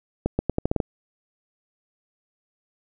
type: accelerating click train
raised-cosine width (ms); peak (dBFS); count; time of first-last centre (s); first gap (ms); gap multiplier
2; -8; 8; 0.26-0.802; 130; 0.82
effects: none